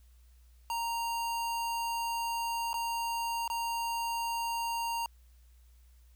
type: tone with dropouts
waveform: square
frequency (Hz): 930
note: A#5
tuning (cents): -4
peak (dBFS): -32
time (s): 0.7-5.06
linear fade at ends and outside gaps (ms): 1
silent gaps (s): 2.731-2.741 / 3.478-3.5
effects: added 60 Hz sine -56 dBFS peak until 6.15 s + white hiss -71 dBFS RMS until 6.15 s